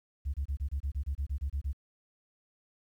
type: tone bursts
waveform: sine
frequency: 69.8 Hz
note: C#2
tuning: 13 cents sharp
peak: -28 dBFS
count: 13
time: 0.25-1.731 s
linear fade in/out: 20 ms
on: 89 ms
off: 27 ms
effects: tanh soft clip ceiling -26 dBFS + 11-bit